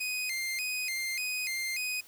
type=tone with vibrato; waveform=sawtooth; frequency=2292 Hz; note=D7; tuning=43 cents flat; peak=-28 dBFS; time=0-2.01 s; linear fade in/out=10 ms; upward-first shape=square; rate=1.7 Hz; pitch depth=150 cents each way; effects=white hiss -55 dBFS RMS until 2.07 s